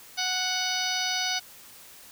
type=harmonic tone with a mistuned harmonic; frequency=740 Hz; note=F#5; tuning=in tune; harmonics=1 / 2 / 3 / 4 / 5 / 6 / 7 / 8; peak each=-34 / -34 / -34 / -34 / -34 / -34 / -34 / -34 dBFS; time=0.17-1.4 s; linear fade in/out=20 ms; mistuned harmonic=7; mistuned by=-81 cents; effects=white hiss -49 dBFS RMS until 2.11 s